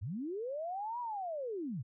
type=linear two-way sweep; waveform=sine; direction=up then down; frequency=79.4 to 987.8 to 100.9 Hz; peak=-36 dBFS; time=0.01-1.83 s; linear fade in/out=20 ms; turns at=1 s; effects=none